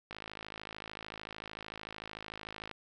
click train, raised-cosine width 0.3 ms, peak -26 dBFS, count 140, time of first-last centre 0.11-2.713 s, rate 53.4 Hz, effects none

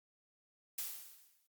blue noise with exponential decay, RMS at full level -38 dBFS, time 0.78-1.47 s, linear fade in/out 5 ms, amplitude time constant 150 ms, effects Opus 48 kbps

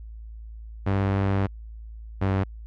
sawtooth tone pair in turn, 98 / 96.37 Hz, G2 / G2, 0 / -29 cents, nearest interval unison, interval 29 cents, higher first, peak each -17 dBFS, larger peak neither, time 0.86-1.47 / 2.21-2.44 s, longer first, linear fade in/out 10 ms, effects added 55 Hz sine -37 dBFS peak until 2.66 s + low-pass 2000 Hz 12 dB/octave

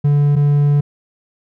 triangle tone pair in turn, 144.8 / 144.8 Hz, D3 / D3, -24 / -24 cents, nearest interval unison, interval 0 cents, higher neither, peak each -8 dBFS, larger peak neither, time 0.04-0.36 / 0.36-0.81 s, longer second, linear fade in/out 10 ms, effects none

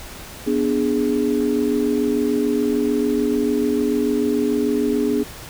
sine chord, G# diminished, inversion first, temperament equal, 246.9 / 293.7 / 415.3 Hz, B3 / D4 / G#4, 0 / 0 / 0 cents, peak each -21 dBFS, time 0.46-5.24 s, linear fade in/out 20 ms, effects pink hiss -37 dBFS RMS until 5.49 s

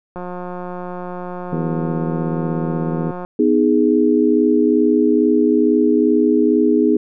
click train, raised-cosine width 1 ms, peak -16 dBFS, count 554, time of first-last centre 0.16-3.249 s, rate 179 Hz
harmonic tone, 81.3 Hz, E2, 23 cents flat, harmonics 2 / 3 / 4 / 5 / 6, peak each -21 / -25 / -27 / -29 / -31 dBFS, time 1.52-3.11 s, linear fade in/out 5 ms
sine chord, G# minor, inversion first, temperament just, 249.2 / 311.5 / 415.3 Hz, B3 / D#4 / G#4, +16 / +2 / 0 cents, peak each -16 / -15 / -16 dBFS, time 3.39-6.97 s, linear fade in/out 5 ms
effects none

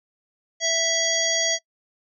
harmonic tone with a mistuned harmonic, 659.3 Hz, E5, in tune, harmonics 1 / 3 / 5 / 7 / 9 / 10, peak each -27 / -27 / -27 / -27 / -27 / -27 dBFS, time 0.6-1.59 s, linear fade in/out 50 ms, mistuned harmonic 9, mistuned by -50 cents, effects noise-tail reverb RT60 0.1 s tail -24 dB re dry

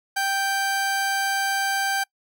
45% pulse tone pair together, 784 / 1568 Hz, G5 / G6, 0 / 0 cents, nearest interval octave, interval 1200 cents, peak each -25 dBFS, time 0.16-2.04 s, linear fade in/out 10 ms, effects noise-tail reverb RT60 0.1 s tail -25 dB re dry

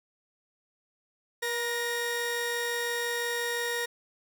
sawtooth tone pair together, 477.2 / 1863 Hz, A#4 / A#6, +41 / -2 cents, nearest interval 2 octaves, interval 2357 cents, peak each -28 / -28 dBFS, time 1.42-3.86 s, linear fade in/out 10 ms, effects none

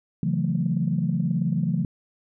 sine chord, F# minor seventh, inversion second, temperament just, 138.75 / 166.5 / 185 / 222 Hz, C#3 / E3 / F#3 / A3, +2 / +18 / 0 / +16 cents, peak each -27 / -24 / -27 / -29 dBFS, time 0.23-1.85 s, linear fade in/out 2 ms, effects tanh soft clip ceiling -11 dBFS

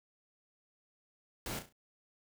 pink noise with echo, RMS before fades -40 dBFS, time 1.46-1.59 s, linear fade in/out 2 ms, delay 34 ms, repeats 4, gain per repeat -8 dB, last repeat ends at 1.726 s, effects none

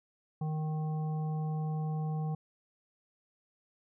harmonic tone, 155.2 Hz, D#3, 4 cents flat, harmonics 1 / 3 / 5 / 7, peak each -31 / -47 / -44 / -54 dBFS, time 0.41-2.35 s, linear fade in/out 5 ms, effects none

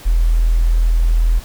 sine tone, 41.2 Hz, E1, in tune, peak -10 dBFS, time 0.05-1.4 s, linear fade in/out 20 ms, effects pink hiss -38 dBFS RMS until 1.44 s

